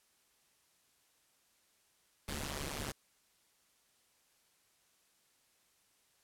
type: noise with amplitude modulation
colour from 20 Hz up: pink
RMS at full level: -36 dBFS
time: 2.28-2.92 s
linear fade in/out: 5 ms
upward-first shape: sine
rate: 143 Hz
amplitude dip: 100%
effects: white hiss -72 dBFS RMS until 6.23 s + low-pass 12000 Hz 12 dB/octave